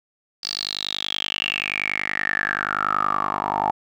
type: tone with band-pass filter sweep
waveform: 10% pulse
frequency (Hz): 50.5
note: G#1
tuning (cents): -48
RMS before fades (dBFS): -25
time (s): 0.43-3.71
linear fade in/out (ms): 5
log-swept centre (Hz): 4800 to 860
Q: 9.6
effects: none